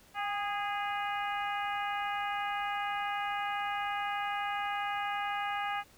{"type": "harmonic tone with a mistuned harmonic", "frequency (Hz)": 412, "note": "G#4", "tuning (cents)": -14, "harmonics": [2, 3, 4, 5, 6, 7], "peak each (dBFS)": [-34, -38, -40, -42, -44, -45], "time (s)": [0.14, 5.84], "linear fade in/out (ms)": 50, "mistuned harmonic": 2, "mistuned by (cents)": -32, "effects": ["pink hiss -60 dBFS RMS until 5.97 s"]}